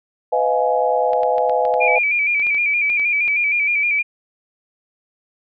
sine chord, F half-diminished seventh, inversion second, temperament just, 502.9 / 628.6 / 698.5 / 838.1 Hz, Cb5 / Eb5 / F5 / Ab5, +31 / +18 / 0 / +16 cents, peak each -19 / -21 / -21 / -20 dBFS, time 0.32-1.99 s, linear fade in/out 10 ms
clicks, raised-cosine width 0.3 ms, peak -19 dBFS, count 12, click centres 1.133 / 1.233 / 1.382 / 1.496 / 1.652 / 1.74 / 2.398 / 2.468 / 2.547 / 2.9 / 2.997 / 3.279 s
sine tone with vibrato, 2354 Hz, D7, 3 cents sharp, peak -15 dBFS, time 1.8-4.03 s, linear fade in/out 20 ms, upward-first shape square, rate 6.4 Hz, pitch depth 44 cents each way
effects none

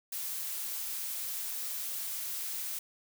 blue noise, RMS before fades -37 dBFS, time 0.12-2.79 s, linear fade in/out 5 ms, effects none

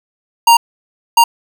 square tone bursts at uneven times, 932.3 Hz, A#5, in tune, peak -5 dBFS, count 2, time 0.47-0.57 / 1.17-1.24 s, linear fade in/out 5 ms, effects none

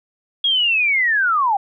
sine linear sweep, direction down, 3322 to 761 Hz, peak -14 dBFS, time 0.44-1.57 s, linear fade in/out 5 ms, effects none

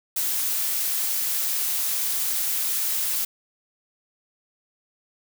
blue noise, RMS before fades -25 dBFS, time 0.16-3.25 s, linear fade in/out 5 ms, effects none

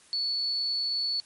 sine tone, 4435 Hz, C#8, in tune, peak -26 dBFS, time 0.13-1.2 s, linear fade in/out 0 ms, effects white hiss -57 dBFS RMS until 1.25 s + MP3 48 kbps

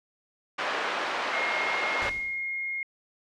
white band-pass noise, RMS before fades -30 dBFS, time 0.58-2.1 s, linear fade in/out 10 ms, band 470 to 1800 Hz, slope 12 dB/octave
sine tone, 2143 Hz, C7, 41 cents sharp, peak -29 dBFS, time 1.33-2.83 s, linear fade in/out 2 ms
pink noise with exponential decay, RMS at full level -36 dBFS, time 2.02-2.58 s, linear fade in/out 0 ms, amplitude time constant 120 ms
effects low-pass 6000 Hz 12 dB/octave

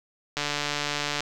click train, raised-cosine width 0.2 ms, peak -10 dBFS, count 123, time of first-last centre 0.37-1.206 s, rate 146 Hz, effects none

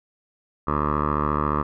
10% pulse tone with low-pass filter, 74.3 Hz, D2, 21 cents sharp, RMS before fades -23 dBFS, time 0.67-1.63 s, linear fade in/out 10 ms, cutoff 1200 Hz, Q 5.9, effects none

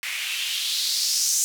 blue noise with band-pass filter sweep, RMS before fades -25 dBFS, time 0.03-1.44 s, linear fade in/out 0 ms, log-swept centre 2100 to 6700 Hz, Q 3.2, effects none

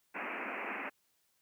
white band-pass noise, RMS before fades -40 dBFS, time 0.14-0.9 s, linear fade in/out 20 ms, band 200 to 2600 Hz, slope 96 dB/octave, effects white hiss -75 dBFS RMS until 1.41 s

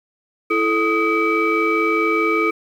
sine tone cluster, 332 / 436.7 / 1252 / 2299 Hz, E4 / A4 / D#6 / D7, +12 / -13 / +10 / -37 cents, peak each -20 dBFS, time 0.5-2.51 s, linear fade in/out 10 ms, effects tanh soft clip ceiling -8 dBFS + 8-bit

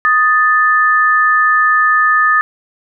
sine tone pair together, 1244.5 / 1760 Hz, D#6 / A6, 0 / 0 cents, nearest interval tritone, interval 600 cents, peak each -11 dBFS, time 0.05-2.41 s, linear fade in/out 0 ms, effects none

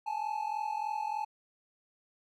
triangle tone pair together, 836.7 / 880 Hz, G#5 / A5, +13 / 0 cents, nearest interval minor second, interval 87 cents, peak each -33 / -33 dBFS, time 0.06-1.25 s, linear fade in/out 10 ms, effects none

